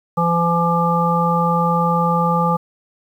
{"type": "harmonic tone", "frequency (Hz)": 169.9, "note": "F3", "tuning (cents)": -47, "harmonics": [1, 3, 5, 7], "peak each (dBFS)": [-18, -22, -20, -19], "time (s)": [0.17, 2.57], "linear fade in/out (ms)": 10, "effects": ["8-bit"]}